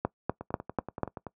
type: two click trains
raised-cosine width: 1 ms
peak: -23 / -12 dBFS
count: 10 / 5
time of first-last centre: 0.41-1.267 / 0.05-1.033 s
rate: 10.5 / 4.07 Hz
effects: noise-tail reverb RT60 0.1 s tail -21 dB re dry + high-pass 80 Hz 12 dB/octave